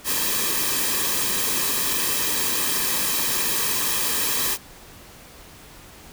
white noise with comb filter, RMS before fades -23 dBFS, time 0.04-4.58 s, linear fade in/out 50 ms, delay 1.4 ms, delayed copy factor -0.65, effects pink hiss -45 dBFS RMS until 6.12 s

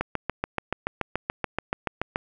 click train, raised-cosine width 0.5 ms, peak -10 dBFS, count 16, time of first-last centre 0.01-2.159 s, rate 6.98 Hz, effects none

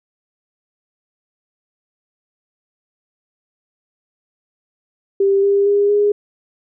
sine tone with pitch steps, 393.9 / 399.9 / 405.9 / 412.1 Hz, G4 / G4 / G#4 / G#4, +8 / +35 / -40 / -13 cents, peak -11 dBFS, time 5.2-6.12 s, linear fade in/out 5 ms, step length 230 ms, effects none

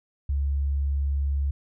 sine tone, 70 Hz, C#2, 18 cents sharp, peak -22 dBFS, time 0.29-1.51 s, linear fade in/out 5 ms, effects none

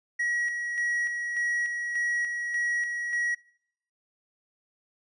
triangle tone with tremolo, 1912 Hz, A#6, 43 cents sharp, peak -23 dBFS, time 0.19-3.35 s, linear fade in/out 10 ms, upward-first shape square, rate 1.7 Hz, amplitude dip 40%, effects noise-tail reverb RT60 0.7 s tail -25 dB re dry + resampled to 22050 Hz

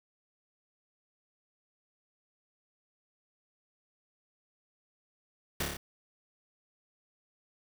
pink noise with echo, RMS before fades -31 dBFS, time 5.6-5.63 s, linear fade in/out 5 ms, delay 28 ms, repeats 5, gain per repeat -2 dB, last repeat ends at 5.77 s, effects none

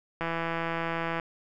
click train, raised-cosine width 0.5 ms, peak -16 dBFS, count 165, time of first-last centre 0.21-1.198 s, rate 166 Hz, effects none

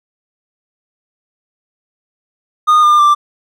triangle tone with pitch steps, 1227 / 1202.4 / 1178.4 Hz, D#6 / D6 / D6, -25 / +40 / +6 cents, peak -4 dBFS, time 2.67-3.15 s, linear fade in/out 20 ms, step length 160 ms, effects none

